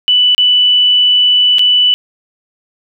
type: tone with dropouts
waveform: sine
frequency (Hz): 2976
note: F#7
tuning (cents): +9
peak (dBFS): -6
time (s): 0.08-1.94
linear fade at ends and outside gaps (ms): 0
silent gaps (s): 0.348-0.38 / 1.584-1.593
effects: none